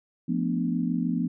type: chord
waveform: sine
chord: B half-diminished seventh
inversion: second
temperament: equal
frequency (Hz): 174.61 / 220 / 246.9 / 293.7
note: F3 / A3 / B3 / D4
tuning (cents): 0 / 0 / 0 / 0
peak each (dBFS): -28 / -32 / -27 / -33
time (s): 0.28-1.28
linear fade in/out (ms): 10
effects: none